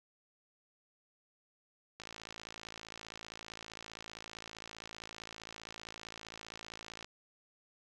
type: click train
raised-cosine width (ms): 0.2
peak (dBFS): -28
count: 280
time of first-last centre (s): 2-7.045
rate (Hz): 55.3
effects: none